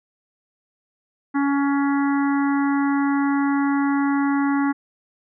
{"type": "harmonic tone", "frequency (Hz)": 280.5, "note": "C#4", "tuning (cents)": 21, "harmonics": [1, 3, 4, 5, 6, 7], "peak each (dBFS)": [-18, -28, -30, -32, -34, -35], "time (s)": [1.34, 4.73], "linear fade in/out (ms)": 20, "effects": []}